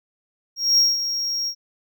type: tone with ADSR envelope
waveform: triangle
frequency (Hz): 5588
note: F8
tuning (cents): 0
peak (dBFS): -11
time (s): 0.56-1.55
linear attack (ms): 220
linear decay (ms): 190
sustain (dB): -10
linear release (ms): 75
effects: none